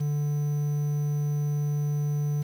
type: tone with quantisation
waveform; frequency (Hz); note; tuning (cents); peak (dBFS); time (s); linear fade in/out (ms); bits
triangle; 146.83; D3; 0; -22; 0-2.43; 10; 8
effects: none